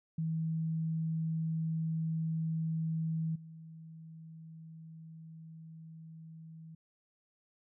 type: tone with level steps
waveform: sine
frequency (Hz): 161.2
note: E3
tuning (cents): -38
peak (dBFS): -31 / -47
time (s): 0.18-6.75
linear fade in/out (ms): 5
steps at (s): 3.35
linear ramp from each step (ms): 10
effects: none